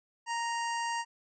harmonic tone with a mistuned harmonic, 932.3 Hz, A#5, in tune, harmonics 1 / 2 / 3 / 5 / 6 / 7 / 8 / 9, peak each -32 / -38 / -42 / -46 / -48 / -49 / -50 / -51 dBFS, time 0.26-1.05 s, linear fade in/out 50 ms, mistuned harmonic 6, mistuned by +31 cents, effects none

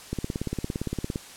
click train, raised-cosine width 3 ms, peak -15 dBFS, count 19, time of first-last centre 0.13-1.159 s, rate 17.5 Hz, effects white hiss -45 dBFS RMS until 1.36 s + low-pass 10000 Hz 12 dB/octave

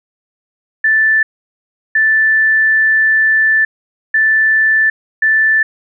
sine tone bursts at uneven times, 1760 Hz, A6, in tune, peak -8 dBFS, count 4, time 0.84-1.23 / 1.95-3.65 / 4.14-4.9 / 5.22-5.63 s, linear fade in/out 5 ms, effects none

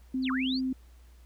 sine tone, 260 Hz, C4, 11 cents flat, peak -27 dBFS, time 0.14-0.73 s, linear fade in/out 5 ms
sine linear two-way sweep, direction down then up, 4943 to 1010 to 4943 Hz, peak -32 dBFS, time 0.22-0.61 s, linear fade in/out 50 ms, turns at 0.31 s
effects added 60 Hz sine -51 dBFS peak until 1.25 s + pink hiss -65 dBFS RMS until 1.25 s

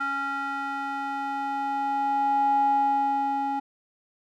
square tone with band-pass filter sweep, 276.6 Hz, C#4, 4 cents flat, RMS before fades -26 dBFS, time 0-3.6 s, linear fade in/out 10 ms, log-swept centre 1300 to 700 Hz, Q 6.3, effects none

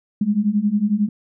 sine beating tone pair, 201.2 / 212.2 Hz, G3 / G#3, +45 / +38 cents, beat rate 11 Hz, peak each -20 / -18 dBFS, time 0.21-1.09 s, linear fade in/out 5 ms, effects none

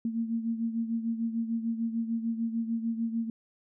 sine beating tone pair, 227.4 / 234.1 Hz, A#3 / A#3, -43 / +8 cents, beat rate 6.7 Hz, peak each -29 / -35 dBFS, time 0.05-3.3 s, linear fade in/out 2 ms, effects none

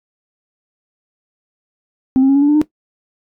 sine tone with pitch steps, 261.6 / 268.2 / 274.9 / 281.8 / 288.9 / 296.2 / 303.6 Hz, C4 / C4 / C#4 / C#4 / D4 / D4 / D#4, 0 / +43 / -14 / +29 / -28 / +15 / -42 cents, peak -6 dBFS, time 2.16-2.615 s, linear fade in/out 0 ms, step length 65 ms, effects noise-tail reverb RT60 0.1 s tail -17 dB re dry + tanh soft clip ceiling -6 dBFS

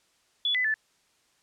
sine tone with pitch steps, 3421 / 2005 / 1748 Hz, A7 / B6 / A6, -49 / +26 / -12 cents, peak -23 dBFS, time 0.45-0.741 s, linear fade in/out 2 ms, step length 97 ms, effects white hiss -67 dBFS RMS until 1.42 s + low-pass 8000 Hz 12 dB/octave

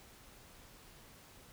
silence, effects pink hiss -58 dBFS RMS until 1.52 s

